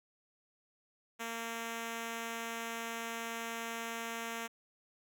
5% pulse tone, 229.7 Hz, A#3, 25 cents flat, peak -27 dBFS, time 1.19-4.48 s, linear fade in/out 20 ms, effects none

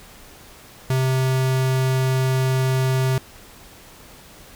square tone, 130.81 Hz, C3, in tune, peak -18 dBFS, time 0.9-3.18 s, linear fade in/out 2 ms, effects pink hiss -45 dBFS RMS until 4.55 s

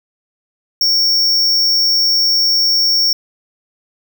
square tone, 5490 Hz, F8, 31 cents flat, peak -11 dBFS, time 0.81-3.13 s, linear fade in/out 2 ms, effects none

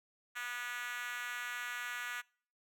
5% pulse tone with high-pass filter, 243.6 Hz, B3, 24 cents flat, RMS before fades -41 dBFS, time 0.35-2.22 s, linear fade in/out 20 ms, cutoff 1500 Hz, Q 2.7, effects noise-tail reverb RT60 0.5 s tail -26 dB re dry

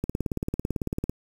click train, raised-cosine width 3 ms, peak -14 dBFS, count 20, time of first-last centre 0.04-1.096 s, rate 18 Hz, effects 7-bit

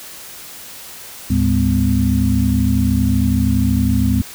sine tone cluster, 74.5 / 107.2 / 204.8 / 253.7 Hz, D2 / A2 / G#3 / B3, +25 / -45 / -24 / +47 cents, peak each -18 dBFS, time 1.3-4.22 s, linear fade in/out 5 ms, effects white hiss -35 dBFS RMS until 4.34 s

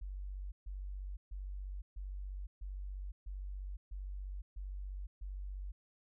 sine tone bursts, 47.86 Hz, G1, 41 cents flat, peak -40 dBFS, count 9, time 0.01-5.72 s, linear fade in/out 10 ms, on 510 ms, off 140 ms, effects none

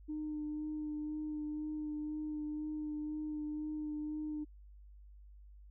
sine tone with vibrato, 303.5 Hz, D#4, 43 cents flat, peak -36 dBFS, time 0.08-4.45 s, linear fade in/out 20 ms, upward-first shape sine, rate 2 Hz, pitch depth 16 cents each way, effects tanh soft clip ceiling -32 dBFS + added 50 Hz sine -53 dBFS peak until 5.7 s

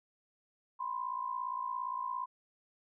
sine tone pair together, 989.1 / 1046.5 Hz, B5 / C6, +2 / 0 cents, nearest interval minor second, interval 98 cents, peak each -38 / -37 dBFS, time 0.79-2.26 s, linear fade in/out 20 ms, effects none

